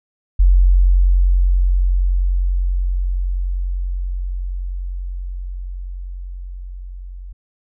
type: tone with level ramp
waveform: sine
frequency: 45.2 Hz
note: F#1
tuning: 40 cents flat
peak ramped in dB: -7 to -30 dBFS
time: 0.39-7.33 s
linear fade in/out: 10 ms
effects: none